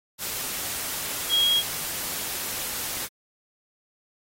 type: tone in noise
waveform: sine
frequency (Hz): 3283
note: G#7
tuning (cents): -21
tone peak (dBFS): -18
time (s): 1.29-1.63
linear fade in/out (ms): 50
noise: white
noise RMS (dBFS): -31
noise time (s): 0.18-3.09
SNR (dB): +10
effects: AAC 48 kbps